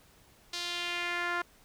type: tone with band-pass filter sweep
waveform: sawtooth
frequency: 349.2 Hz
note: F4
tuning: in tune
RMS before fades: -34 dBFS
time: 0.53-1.42 s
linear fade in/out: 5 ms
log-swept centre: 4500 to 1400 Hz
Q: 2
effects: pink hiss -61 dBFS RMS until 1.64 s